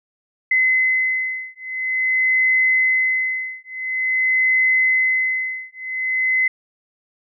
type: beating tone pair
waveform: sine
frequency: 2040 / 2040.48 Hz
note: C7 / C7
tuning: -44 / -44 cents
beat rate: 0.48 Hz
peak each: -19 dBFS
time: 0.51-6.48 s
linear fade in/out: 5 ms
effects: none